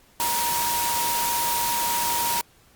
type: tone in noise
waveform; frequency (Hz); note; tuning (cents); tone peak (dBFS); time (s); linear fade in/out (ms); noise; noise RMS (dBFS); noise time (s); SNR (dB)
sine; 945; A#5; +23; -25; 0.2-2.41; 0; white; -26; 0.2-2.41; -2
effects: pink hiss -57 dBFS RMS until 2.75 s + Opus 48 kbps